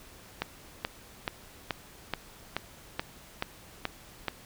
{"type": "click train", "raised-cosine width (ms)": 0.3, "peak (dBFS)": -13, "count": 10, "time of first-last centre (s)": [0.42, 4.283], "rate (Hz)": 2.33, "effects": ["pink hiss -52 dBFS RMS until 4.45 s"]}